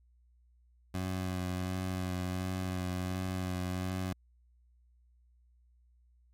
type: tone with vibrato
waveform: 20% pulse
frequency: 92 Hz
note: F#2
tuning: 9 cents flat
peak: -28 dBFS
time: 0.94-4.13 s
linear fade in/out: 5 ms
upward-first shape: sine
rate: 1.4 Hz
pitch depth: 22 cents each way
effects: added 60 Hz sine -62 dBFS peak until 6.33 s + MP3 96 kbps